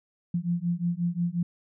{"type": "beating tone pair", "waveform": "sine", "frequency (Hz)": [170.4, 176], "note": ["F3", "F3"], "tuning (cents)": [-42, 14], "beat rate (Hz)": 5.6, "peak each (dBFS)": -28, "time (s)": [0.34, 1.43], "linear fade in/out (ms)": 5, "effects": []}